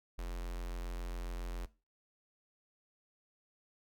square tone with notch filter, 43.65 Hz, F1, in tune, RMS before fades -40 dBFS, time 0.18-1.66 s, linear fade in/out 10 ms, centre 150 Hz, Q 0.9, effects noise-tail reverb RT60 0.3 s tail -18 dB re dry

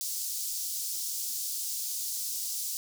pink high-pass noise, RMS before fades -34 dBFS, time 0.01-2.77 s, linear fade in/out 0 ms, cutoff 5100 Hz, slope 24 dB/octave, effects none

